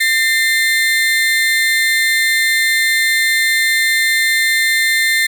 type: tone pair together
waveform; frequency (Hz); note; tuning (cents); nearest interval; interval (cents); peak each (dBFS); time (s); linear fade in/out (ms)
35% pulse; 1805 / 2085; A6 / C7; +44 / -7; major second; 249; -13; 0-5.27; 10
effects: none